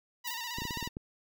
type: tone with vibrato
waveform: 10% pulse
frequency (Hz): 947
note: A#5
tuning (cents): +27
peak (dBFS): -28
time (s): 0.24-0.89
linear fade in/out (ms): 20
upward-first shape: square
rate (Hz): 15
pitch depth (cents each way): 55
type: noise with exponential decay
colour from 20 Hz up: violet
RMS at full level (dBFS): -36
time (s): 0.27-0.53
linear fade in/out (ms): 2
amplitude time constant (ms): 56
type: clicks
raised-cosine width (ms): 3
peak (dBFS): -26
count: 8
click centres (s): 0.585 / 0.62 / 0.653 / 0.708 / 0.773 / 0.827 / 0.875 / 0.969
effects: none